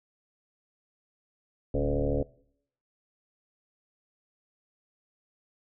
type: tone with frequency modulation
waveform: sine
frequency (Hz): 277.2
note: C#4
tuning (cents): 0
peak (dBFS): -24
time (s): 1.74-2.23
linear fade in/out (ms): 5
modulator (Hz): 74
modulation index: 4.1
effects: noise-tail reverb RT60 0.7 s tail -23 dB re dry